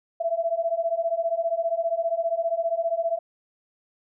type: beating tone pair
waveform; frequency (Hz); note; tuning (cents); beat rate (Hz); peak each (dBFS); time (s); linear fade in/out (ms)
sine; 659.3 / 674.3; E5 / E5; 0 / +39; 15; -26 / -25; 0.2-3.19; 10
effects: none